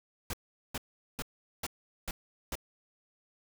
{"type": "noise bursts", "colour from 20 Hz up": "pink", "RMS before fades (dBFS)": -36, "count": 6, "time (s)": [0.3, 2.554], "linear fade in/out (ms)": 2, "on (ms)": 34, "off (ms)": 410, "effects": []}